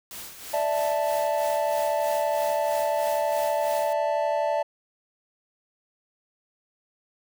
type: noise with tremolo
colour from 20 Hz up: white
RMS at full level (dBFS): -38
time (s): 0.11-3.93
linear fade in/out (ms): 0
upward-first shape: sine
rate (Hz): 3.1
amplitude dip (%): 55
type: chord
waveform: triangle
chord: D suspended second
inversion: none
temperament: equal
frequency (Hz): 587.3 / 659.3 / 880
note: D5 / E5 / A5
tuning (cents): 0 / 0 / 0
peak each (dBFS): -24 / -25 / -26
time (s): 0.53-4.63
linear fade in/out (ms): 10
effects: none